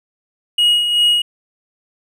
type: tone with tremolo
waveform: triangle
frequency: 2890 Hz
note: F#7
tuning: 41 cents flat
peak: -8 dBFS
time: 0.58-1.22 s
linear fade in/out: 5 ms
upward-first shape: sine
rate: 2.6 Hz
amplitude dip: 50%
effects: none